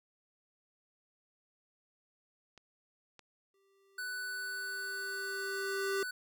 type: clicks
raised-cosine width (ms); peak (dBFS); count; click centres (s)
0.2; -37 / -35; 2; 2.577 / 3.193
type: tone with exponential growth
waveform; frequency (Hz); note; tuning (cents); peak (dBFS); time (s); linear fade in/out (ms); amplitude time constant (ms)
square; 392; G4; 0; -32; 3.54-6.03; 2; 540
type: tone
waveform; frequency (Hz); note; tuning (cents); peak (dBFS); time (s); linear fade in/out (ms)
square; 1491; F#6; +13; -38; 3.98-6.11; 5
effects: none